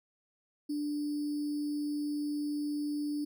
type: tone with sample-and-hold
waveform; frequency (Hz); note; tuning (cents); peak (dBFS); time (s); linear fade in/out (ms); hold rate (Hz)
sine; 294.4; D4; +4; -31; 0.69-3.25; 10; 4900
effects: none